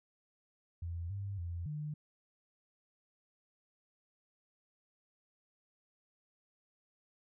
sine tone with pitch steps, 85.1 / 99.3 / 86 / 150.3 Hz, F2 / G2 / F2 / D3, -44 / +23 / -26 / +40 cents, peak -37 dBFS, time 0.82-1.94 s, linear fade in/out 5 ms, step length 280 ms, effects none

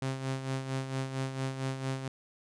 sawtooth tone with tremolo, 133 Hz, C3, 29 cents sharp, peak -26 dBFS, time 0.02-2.08 s, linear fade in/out 2 ms, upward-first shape sine, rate 4.4 Hz, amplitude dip 60%, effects resampled to 22050 Hz

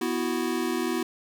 square chord, B suspended fourth, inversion none, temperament equal, 246.9 / 329.6 / 370 Hz, B3 / E4 / F#4, 0 / 0 / 0 cents, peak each -31 / -30 / -31 dBFS, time 0.01-1.03 s, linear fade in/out 5 ms, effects none

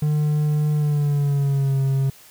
triangle tone with pitch glide, 150.3 to 135.46 Hz, D3 to C#3, +40 to -40 cents, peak -15 dBFS, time 0.02-2.1 s, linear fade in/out 5 ms, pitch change -180 cents, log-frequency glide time 0.73-1.78 s, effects white hiss -48 dBFS RMS until 2.3 s

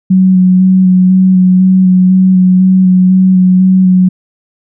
sine tone with vibrato, 185.6 Hz, F#3, 6 cents sharp, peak -3 dBFS, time 0.1-4.09 s, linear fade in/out 10 ms, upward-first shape square, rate 2 Hz, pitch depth 15 cents each way, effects none

